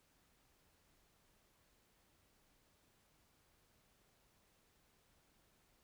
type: silence
effects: pink hiss -74 dBFS RMS until 5.83 s